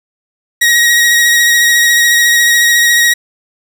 sawtooth tone with vibrato, 1893 Hz, A#6, 26 cents sharp, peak -3 dBFS, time 0.61-3.14 s, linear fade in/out 10 ms, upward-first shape sine, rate 14 Hz, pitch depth 18 cents each way, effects none

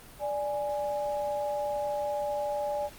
sine tone pair together, 587.3 / 830.6 Hz, D5 / G#5, 0 / 0 cents, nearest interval tritone, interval 600 cents, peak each -30 / -33 dBFS, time 0.19-2.9 s, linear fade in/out 50 ms, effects pink hiss -50 dBFS RMS until 2.98 s + Opus 32 kbps

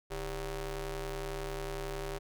sawtooth ring-modulated tone, 180.5 Hz, F#3, 43 cents flat, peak -29 dBFS, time 0.1-2.19 s, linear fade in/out 20 ms, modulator 216 Hz, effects none

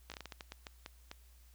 slowing click train, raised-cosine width 0.2 ms, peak -27 dBFS, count 12, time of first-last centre 0.1-1.114 s, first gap 17 ms, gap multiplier 1.31, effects added 60 Hz sine -58 dBFS peak until 1.54 s + white hiss -68 dBFS RMS until 1.54 s

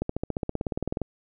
accelerating click train, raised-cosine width 2 ms, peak -14 dBFS, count 18, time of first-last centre 0.02-1.017 s, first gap 74 ms, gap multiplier 0.97, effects none

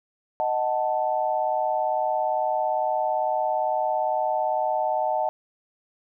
sine chord, D# diminished, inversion none, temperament equal, 622.3 / 740 / 880 Hz, D#5 / F#5 / A5, 0 / 0 / 0 cents, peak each -26 dBFS, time 0.4-5.29 s, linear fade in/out 0 ms, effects none

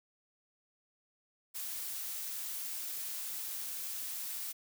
blue noise, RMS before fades -40 dBFS, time 1.54-4.53 s, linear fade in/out 20 ms, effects none

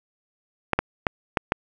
clicks, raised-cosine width 0.5 ms, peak -4 dBFS, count 5, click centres 0.733 / 0.79 / 1.068 / 1.372 / 1.521 s, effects none

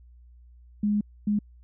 sine tone bursts at uneven times, 207.7 Hz, G#3, in tune, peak -21 dBFS, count 2, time 0.83-1.01 / 1.27-1.39 s, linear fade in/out 5 ms, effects added 60 Hz sine -49 dBFS peak until 1.63 s

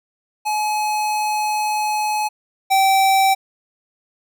square tone pair in turn, 849 / 773.9 Hz, G#5 / G5, +38 / -22 cents, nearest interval major second, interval 160 cents, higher first, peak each -19 / -13 dBFS, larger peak second, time 0.45-2.29 / 2.7-3.35 s, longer first, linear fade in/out 20 ms, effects none

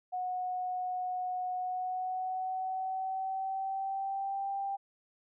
sine tone with pitch glide, 732 to 789.1 Hz, F#5 to G5, -19 to +11 cents, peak -32 dBFS, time 0.12-4.77 s, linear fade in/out 20 ms, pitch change +130 cents, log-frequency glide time 1.56-4.5 s, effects none

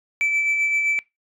sine tone with tremolo, 2318 Hz, D7, 23 cents flat, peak -14 dBFS, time 0.21-0.99 s, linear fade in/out 0 ms, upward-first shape sine, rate 7.7 Hz, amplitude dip 40%, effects noise-tail reverb RT60 0.2 s tail -24 dB re dry + tanh soft clip ceiling -16 dBFS

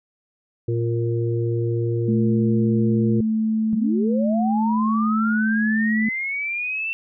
harmonic tone, 116.54 Hz, A#2, in tune, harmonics 1 / 3 / 4, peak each -21 / -25 / -29 dBFS, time 0.68-3.21 s, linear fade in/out 5 ms
sine tone with pitch glide, 220 to 218.5 Hz, A3 to A3, 0 to -12 cents, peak -18 dBFS, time 2.08-6.09 s, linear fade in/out 5 ms, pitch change -12 cents, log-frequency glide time 2.57-5.81 s
sine linear sweep, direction up, 178 to 2695 Hz, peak -23 dBFS, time 3.73-6.93 s, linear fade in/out 0 ms
effects none

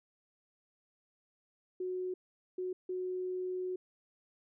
sine tone bursts at uneven times, 367.3 Hz, F#4, 13 cents flat, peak -34 dBFS, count 3, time 1.8-2.14 / 2.58-2.73 / 2.89-3.76 s, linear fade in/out 5 ms, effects none

